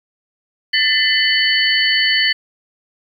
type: tone cluster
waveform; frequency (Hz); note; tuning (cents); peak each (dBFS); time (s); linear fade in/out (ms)
sine; 1779 / 2029 / 3013 / 4464; A6 / B6 / F#7 / C#8; +19 / +46 / +31 / +11; -18; 0.73-2.33; 10
effects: 8-bit